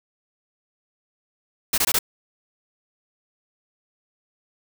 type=noise bursts; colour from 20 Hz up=white; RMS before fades=-20 dBFS; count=4; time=1.73-1.989 s; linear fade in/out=5 ms; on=49 ms; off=21 ms; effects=none